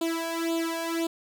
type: tone with flanger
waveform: sawtooth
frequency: 330.9 Hz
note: E4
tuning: 7 cents sharp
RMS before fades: -29 dBFS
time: 0.01-1.07 s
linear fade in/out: 5 ms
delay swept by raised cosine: 0.26 to 1.25 ms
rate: 1.9 Hz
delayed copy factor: +0.9
effects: none